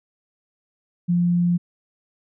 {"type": "tone", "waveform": "sine", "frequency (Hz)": 174.61, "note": "F3", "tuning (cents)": 0, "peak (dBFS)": -16, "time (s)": [1.08, 1.58], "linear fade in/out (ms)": 20, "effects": []}